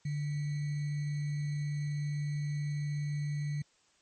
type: tone with sample-and-hold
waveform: sine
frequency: 146.83 Hz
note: D3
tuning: in tune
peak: -31 dBFS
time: 0.05-3.62 s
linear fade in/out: 5 ms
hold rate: 2100 Hz
effects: white hiss -68 dBFS RMS until 4.01 s + MP3 32 kbps